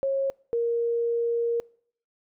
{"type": "tone pair in turn", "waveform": "sine", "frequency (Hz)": [544, 468.1], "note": ["C#5", "A#4"], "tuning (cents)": [-33, 7], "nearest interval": "minor third", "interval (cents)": 260, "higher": "first", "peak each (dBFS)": -22, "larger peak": "neither", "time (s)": [[0.03, 0.3], [0.53, 1.6]], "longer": "second", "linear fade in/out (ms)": 0, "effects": ["noise-tail reverb RT60 0.6 s tail -26 dB re dry"]}